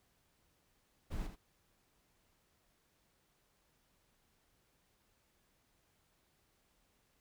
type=noise with echo; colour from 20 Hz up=brown; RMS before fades=-40 dBFS; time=1.1-1.28 s; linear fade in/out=20 ms; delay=81 ms; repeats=1; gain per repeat=-8 dB; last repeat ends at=1.361 s; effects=pink hiss -75 dBFS RMS until 7.2 s